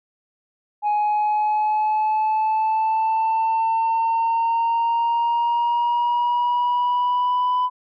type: exponential sweep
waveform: sine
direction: up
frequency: 834 to 1000 Hz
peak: -15 dBFS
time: 0.82-7.7 s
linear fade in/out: 50 ms
effects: tanh soft clip ceiling -16 dBFS